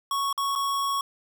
square tone with dropouts, 1108.7 Hz, C#6, in tune, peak -25 dBFS, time 0.11-1.01 s, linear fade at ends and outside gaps 2 ms, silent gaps 0.328-0.377 / 0.553-0.558 s, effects none

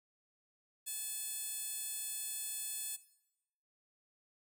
15% pulse tone with high-pass filter, 862 Hz, A5, 36 cents flat, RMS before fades -41 dBFS, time 0.86-2.97 s, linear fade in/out 20 ms, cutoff 7700 Hz, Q 1, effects noise-tail reverb RT60 0.8 s tail -17 dB re dry

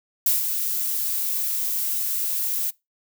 violet noise with ADSR envelope, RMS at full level -18 dBFS, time 0.26-2.71 s, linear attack 4 ms, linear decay 150 ms, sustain -7 dB, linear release 16 ms, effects noise-tail reverb RT60 0.2 s tail -22 dB re dry

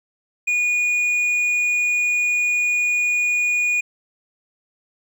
triangle tone with hard clipping, 2452 Hz, D#7, 26 cents flat, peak -18 dBFS, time 0.47-3.81 s, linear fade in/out 10 ms, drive 7 dB, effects none

